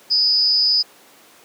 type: tone with amplitude modulation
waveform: sine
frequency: 4983 Hz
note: D#8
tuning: 2 cents sharp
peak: -10 dBFS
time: 0.1-0.83 s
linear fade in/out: 20 ms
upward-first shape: sine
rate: 275 Hz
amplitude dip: 75%
effects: pink hiss -48 dBFS RMS until 1.44 s + high-pass 300 Hz 12 dB/octave